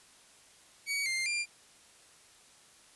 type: tone with pitch steps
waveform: sawtooth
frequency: 2258 / 2103 / 2387 Hz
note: C#7 / C7 / D7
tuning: +31 / +8 / +28 cents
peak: -27 dBFS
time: 0.86-1.46 s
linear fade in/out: 50 ms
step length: 200 ms
effects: white hiss -59 dBFS RMS until 2.95 s + resampled to 24000 Hz